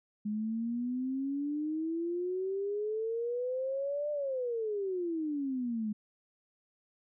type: exponential two-way sweep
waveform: sine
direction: up then down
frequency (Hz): 207.7 to 598 to 207.7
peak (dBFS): -31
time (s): 0.25-5.93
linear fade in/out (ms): 10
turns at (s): 4.11
effects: none